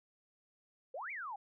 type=exponential two-way sweep; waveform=sine; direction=up then down; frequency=477.2 to 2402 to 768 Hz; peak=-40 dBFS; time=0.94-1.36 s; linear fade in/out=5 ms; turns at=1.11 s; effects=none